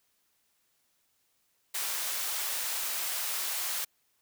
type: high-pass noise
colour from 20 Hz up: white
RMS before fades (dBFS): -33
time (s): 1.74-3.85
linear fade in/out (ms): 10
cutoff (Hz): 660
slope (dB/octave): 12
effects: white hiss -73 dBFS RMS until 4.21 s